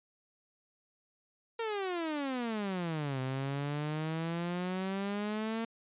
sawtooth exponential two-way sweep, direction down then up, 466.2 to 129.1 to 229.3 Hz, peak -29 dBFS, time 1.59-5.65 s, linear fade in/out 5 ms, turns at 3.2 s, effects resampled to 8000 Hz

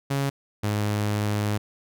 sawtooth tone pair in turn, 138.59 / 104.44 Hz, C#3 / G#2, 0 / +10 cents, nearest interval perfect fourth, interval 490 cents, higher first, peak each -19 dBFS, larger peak neither, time 0.1-0.3 / 0.63-1.58 s, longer second, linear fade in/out 10 ms, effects none

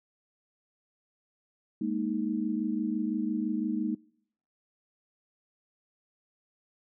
sine chord, Ab suspended second, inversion none, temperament just, 207.7 / 233.6 / 311.5 Hz, Ab3 / Bb3 / Eb4, 0 / +4 / +2 cents, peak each -32 dBFS, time 1.81-3.95 s, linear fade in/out 5 ms, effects noise-tail reverb RT60 0.7 s tail -25 dB re dry

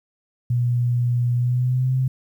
sine tone with pitch glide, 121.4 to 130.11 Hz, B2 to C3, -29 to -9 cents, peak -17 dBFS, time 0.5-2.08 s, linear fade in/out 5 ms, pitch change +120 cents, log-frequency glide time 1.35-1.95 s, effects 9-bit

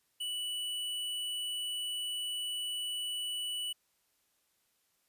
square tone, 2960 Hz, F#7, in tune, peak -35 dBFS, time 0.2-3.73 s, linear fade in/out 10 ms, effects white hiss -75 dBFS RMS until 5.08 s + resampled to 32000 Hz

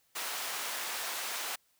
pink high-pass noise, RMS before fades -37 dBFS, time 0.15-1.56 s, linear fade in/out 10 ms, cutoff 860 Hz, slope 12 dB/octave, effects white hiss -71 dBFS RMS until 1.79 s

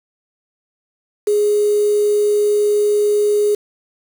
sine tone with quantisation, 415.5 Hz, G#4, 1 cent sharp, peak -12 dBFS, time 1.27-3.55 s, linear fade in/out 5 ms, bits 5, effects none

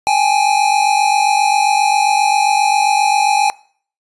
square tone pair together, 799.5 / 847 Hz, G5 / G#5, +34 / +34 cents, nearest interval minor second, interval 100 cents, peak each -15 dBFS, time 0.07-3.5 s, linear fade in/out 0 ms, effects noise-tail reverb RT60 0.5 s tail -22 dB re dry + resampled to 24000 Hz

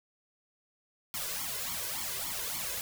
white noise with flanger, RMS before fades -36 dBFS, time 1.14-2.81 s, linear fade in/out 0 ms, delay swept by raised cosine 0.9 to 2 ms, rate 3.5 Hz, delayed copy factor +0.95, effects none

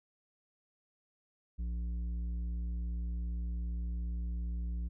triangle tone with tanh clipping, 58.7 Hz, A#1, 13 cents sharp, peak -35 dBFS, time 1.58-4.89 s, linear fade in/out 20 ms, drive 12 dB, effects none

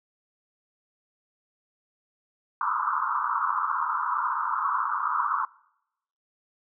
pink band-pass noise, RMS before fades -27 dBFS, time 2.61-5.45 s, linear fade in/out 2 ms, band 940 to 1400 Hz, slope 96 dB/octave, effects noise-tail reverb RT60 0.8 s tail -23 dB re dry

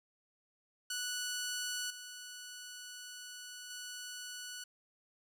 10% pulse tone with level steps, 1477 Hz, F#6, 3 cents flat, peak -28 / -38 / -35 dBFS, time 0.9-4.64 s, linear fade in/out 5 ms, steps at 1.9 / 3.7 s, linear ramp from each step 5 ms, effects none

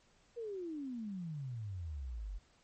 sine exponential sweep, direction down, 485.3 to 43.9 Hz, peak -39 dBFS, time 0.36-2.39 s, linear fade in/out 20 ms, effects pink hiss -69 dBFS RMS until 2.63 s + MP3 32 kbps

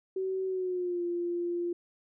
sine tone with pitch glide, 378.8 to 347.4 Hz, F#4 to F4, +41 to -9 cents, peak -29 dBFS, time 0.16-1.73 s, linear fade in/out 5 ms, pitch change -150 cents, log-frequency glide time 0.46-1.03 s, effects none

